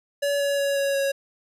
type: tone with pitch steps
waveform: square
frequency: 569 / 564.7 / 560.5 / 556.3 / 552.2 Hz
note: C#5 / C#5 / C#5 / C#5 / C#5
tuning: +45 / +32 / +19 / +6 / -7 cents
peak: -22 dBFS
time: 0.22-1.12 s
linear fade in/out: 10 ms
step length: 180 ms
effects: resampled to 32000 Hz